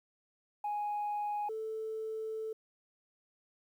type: tone pair in turn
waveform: sine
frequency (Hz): 830.6 / 440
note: G#5 / A4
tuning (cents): 0 / 0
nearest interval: major seventh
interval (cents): 1100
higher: first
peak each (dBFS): -31 / -35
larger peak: first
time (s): 0.64-1.49 / 1.49-2.53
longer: second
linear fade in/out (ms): 5
effects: tanh soft clip ceiling -30 dBFS + 11-bit